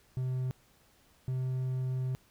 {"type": "tone pair in turn", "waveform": "triangle", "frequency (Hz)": [128.5, 129.02], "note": ["C3", "C3"], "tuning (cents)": [-31, -24], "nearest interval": "unison", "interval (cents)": 7, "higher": "second", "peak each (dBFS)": -28, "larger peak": "neither", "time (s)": [[0.17, 0.51], [1.28, 2.15]], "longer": "second", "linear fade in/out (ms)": 0, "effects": ["pink hiss -65 dBFS RMS until 2.3 s"]}